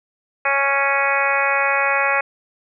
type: harmonic tone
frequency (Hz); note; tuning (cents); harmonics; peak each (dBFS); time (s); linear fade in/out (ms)
277.2; C#4; 0; 2 / 3 / 4 / 5 / 6 / 7 / 8 / 9; -24 / -24 / -24 / -24 / -24 / -24 / -24 / -24; 0.45-2.21; 5
effects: none